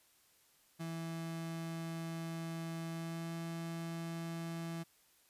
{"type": "tone with pitch glide", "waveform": "35% pulse", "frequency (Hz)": [164.81, 166.34], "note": ["E3", "E3"], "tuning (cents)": [0, 16], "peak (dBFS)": -38, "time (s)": [0.79, 4.84], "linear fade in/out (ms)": 20, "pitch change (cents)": 16, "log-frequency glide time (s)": [2.91, 3.32], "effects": ["white hiss -69 dBFS RMS until 5.29 s", "resampled to 32000 Hz"]}